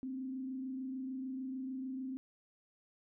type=tone with frequency modulation; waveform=sine; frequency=261.6 Hz; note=C4; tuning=in tune; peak=-38 dBFS; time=0.03-2.17 s; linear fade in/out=0 ms; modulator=26.7 Hz; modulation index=0.37; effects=none